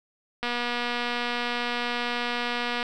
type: click train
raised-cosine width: 0.3 ms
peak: -13 dBFS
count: 579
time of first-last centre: 0.43-2.828 s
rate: 241 Hz
effects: none